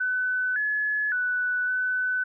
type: tone with pitch steps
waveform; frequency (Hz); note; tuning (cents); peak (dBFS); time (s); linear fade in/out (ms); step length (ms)
sine; 1505 / 1705 / 1486 / 1504; F#6 / G#6 / F#6 / F#6; +29 / +45 / +7 / +28; -23; 0-2.24; 10; 560
effects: none